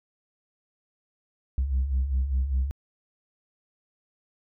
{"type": "beating tone pair", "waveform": "sine", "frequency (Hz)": [62.1, 67.1], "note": ["B1", "C2"], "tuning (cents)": [10, 44], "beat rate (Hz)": 5, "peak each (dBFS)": [-28, -22], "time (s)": [1.58, 2.71], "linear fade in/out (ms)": 0, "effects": ["tanh soft clip ceiling -19 dBFS"]}